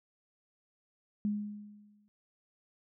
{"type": "tone with exponential decay", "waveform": "sine", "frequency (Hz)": 207.7, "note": "G#3", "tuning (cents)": 0, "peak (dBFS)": -27, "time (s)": [1.25, 2.08], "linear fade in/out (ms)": 0, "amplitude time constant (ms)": 180, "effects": []}